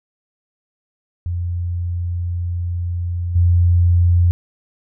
sine tone with level steps, 87.31 Hz, F2, in tune, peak -19 / -10 dBFS, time 1.26-4.31 s, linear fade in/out 0 ms, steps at 3.35 s, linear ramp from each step 10 ms, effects none

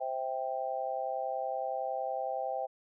sine chord, C major, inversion none, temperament just, 523.3 / 654.1 / 784.9 Hz, C5 / E5 / G5, 0 / -14 / +2 cents, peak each -37 / -37 / -35 dBFS, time 0-2.67 s, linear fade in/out 20 ms, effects none

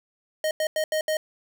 square tone bursts at uneven times, 622.3 Hz, D#5, in tune, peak -23 dBFS, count 5, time 0.44-0.51 / 0.6-0.67 / 0.76-0.84 / 0.92-1.01 / 1.08-1.17 s, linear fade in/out 2 ms, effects none

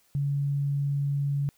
sine tone, 141.5 Hz, C#3, 36 cents sharp, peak -24 dBFS, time 0.15-1.49 s, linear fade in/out 0 ms, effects white hiss -65 dBFS RMS until 1.57 s

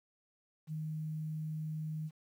sine tone with quantisation, 155.56 Hz, D#3, in tune, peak -36 dBFS, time 0.67-2.11 s, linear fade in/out 50 ms, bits 11, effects none

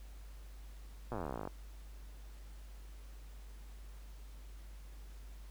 slowing click train, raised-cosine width 1 ms, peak -26 dBFS, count 27, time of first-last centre 1.12-1.474 s, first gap 8 ms, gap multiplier 1.04, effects added 50 Hz sine -48 dBFS peak until 5.5 s + pink hiss -63 dBFS RMS until 5.5 s

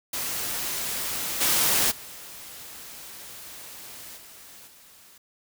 white noise with level steps, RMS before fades -30 / -22 / -42 / -47 / -52 dBFS, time 0.13-5.18 s, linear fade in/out 5 ms, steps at 1.4 / 1.9 / 4.16 / 4.66 s, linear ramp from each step 20 ms, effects none

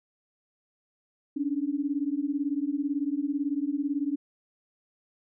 sine beating tone pair, 277.2 / 295.2 Hz, C#4 / D4, 0 / +9 cents, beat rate 18 Hz, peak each -29 dBFS, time 1.36-4.16 s, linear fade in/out 10 ms, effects none

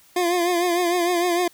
25% pulse tone with vibrato, 350.5 Hz, F4, 6 cents sharp, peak -15 dBFS, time 0.16-1.48 s, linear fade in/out 5 ms, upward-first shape triangle, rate 6.6 Hz, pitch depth 68 cents each way, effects white hiss -54 dBFS RMS until 1.53 s

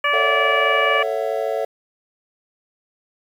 harmonic tone, 579 Hz, D5, 25 cents flat, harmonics 1 / 2 / 3 / 4 / 5, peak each -25 / -20 / -22 / -22 / -26 dBFS, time 0.04-1.03 s, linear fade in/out 5 ms
triangle chord, F# minor seventh, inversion first, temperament just, 444 / 555 / 666 / 740 Hz, A4 / C#5 / E5 / F#5, +16 / +2 / +18 / 0 cents, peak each -23 / -23 / -23 / -27 dBFS, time 0.13-1.65 s, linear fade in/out 5 ms
effects 8-bit

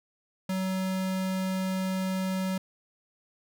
square tone, 188.3 Hz, F#3, 31 cents sharp, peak -28 dBFS, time 0.49-2.58 s, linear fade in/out 5 ms, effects none

